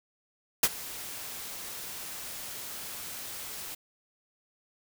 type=noise with ADSR envelope; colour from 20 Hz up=white; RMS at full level=-20 dBFS; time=0.63-3.75 s; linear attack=4 ms; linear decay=46 ms; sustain=-20 dB; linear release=8 ms; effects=none